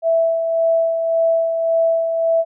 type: tone with tremolo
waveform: sine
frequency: 659.3 Hz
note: E5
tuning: in tune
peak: -12 dBFS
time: 0.02-2.45 s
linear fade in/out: 50 ms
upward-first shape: sine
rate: 1.8 Hz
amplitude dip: 45%
effects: none